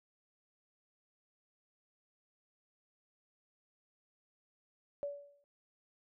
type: tone with exponential decay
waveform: sine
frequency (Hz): 572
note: D5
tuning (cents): -46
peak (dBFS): -33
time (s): 5.03-5.44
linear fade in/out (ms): 0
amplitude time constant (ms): 89
effects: none